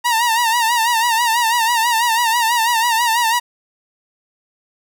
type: tone with vibrato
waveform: sawtooth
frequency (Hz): 930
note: A#5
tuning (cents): -4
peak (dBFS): -10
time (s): 0.04-3.4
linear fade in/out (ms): 20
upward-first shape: sine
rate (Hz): 6.1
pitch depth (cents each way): 83
effects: none